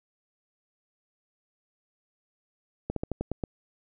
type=slowing click train; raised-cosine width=2 ms; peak=-16 dBFS; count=7; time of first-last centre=2.9-3.438 s; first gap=63 ms; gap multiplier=1.14; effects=none